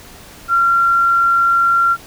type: tone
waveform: sine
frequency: 1374 Hz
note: F6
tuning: 29 cents flat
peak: -10 dBFS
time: 0.48-1.97 s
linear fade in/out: 50 ms
effects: pink hiss -39 dBFS RMS until 2.06 s